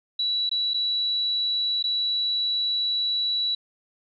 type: tone with dropouts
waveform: sine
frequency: 3929 Hz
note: B7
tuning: 10 cents flat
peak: -22 dBFS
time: 0.19-3.55 s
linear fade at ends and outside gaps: 5 ms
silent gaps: 0.494-0.513 / 0.736-0.742 / 1.827-1.839 s
effects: none